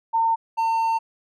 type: tone pair in turn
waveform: sine / triangle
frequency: 908 / 904.8 Hz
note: A#5 / A5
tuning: -46 / +48 cents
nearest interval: unison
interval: 6 cents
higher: first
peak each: -17 dBFS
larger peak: neither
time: 0.13-0.36 / 0.57-0.99 s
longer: second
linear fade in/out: 20 ms
effects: none